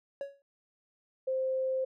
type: tone with exponential decay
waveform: triangle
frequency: 558 Hz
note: C#5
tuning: 11 cents sharp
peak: -29 dBFS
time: 0.21-0.42 s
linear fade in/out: 1 ms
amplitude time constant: 44 ms
type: tone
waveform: sine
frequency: 523.3 Hz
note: C5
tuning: in tune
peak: -28 dBFS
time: 1.27-1.85 s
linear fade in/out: 10 ms
effects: none